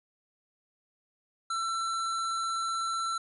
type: tone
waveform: square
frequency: 1342 Hz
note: E6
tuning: 31 cents sharp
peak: -30 dBFS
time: 1.5-3.18 s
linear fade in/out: 5 ms
effects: resampled to 24000 Hz